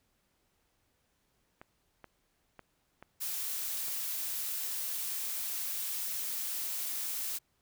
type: clicks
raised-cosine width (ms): 0.5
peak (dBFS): -33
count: 5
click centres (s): 1.615 / 2.043 / 2.593 / 3.026 / 3.882
type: noise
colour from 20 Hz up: blue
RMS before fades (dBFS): -36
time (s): 3.2-7.39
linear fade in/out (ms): 20
effects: pink hiss -75 dBFS RMS until 7.61 s